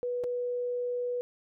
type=tone with dropouts; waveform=sine; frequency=490 Hz; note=B4; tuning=14 cents flat; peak=-29 dBFS; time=0.03-1.21 s; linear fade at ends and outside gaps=0 ms; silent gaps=0.237-0.241 s; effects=none